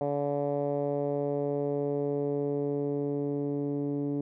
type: tone with low-pass filter sweep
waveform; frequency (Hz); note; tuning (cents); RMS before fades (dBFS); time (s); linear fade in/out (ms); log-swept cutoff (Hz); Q
10% pulse; 143.3; D3; -42; -30; 0.01-4.21; 2; 620 to 330; 2.7
effects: none